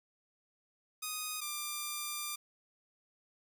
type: tone pair in turn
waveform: 5% pulse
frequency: 1244.5 / 1190.7 Hz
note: D#6 / D6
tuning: 0 / +23 cents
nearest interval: minor second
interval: 77 cents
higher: first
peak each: -25 dBFS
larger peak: neither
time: 1.02-1.41 / 1.41-2.36 s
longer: second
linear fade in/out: 10 ms
effects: none